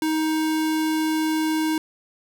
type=tone; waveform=square; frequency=314.3 Hz; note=D#4; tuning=18 cents sharp; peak=-21 dBFS; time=0.02-1.78 s; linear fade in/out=2 ms; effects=none